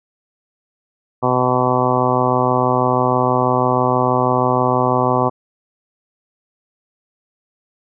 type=harmonic tone; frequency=126.2 Hz; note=B2; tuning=38 cents sharp; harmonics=1 / 2 / 3 / 4 / 5 / 6 / 7 / 8 / 9; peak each=-22 / -22 / -22 / -22 / -22 / -22 / -22 / -22 / -22 dBFS; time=1.22-5.3 s; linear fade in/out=20 ms; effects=none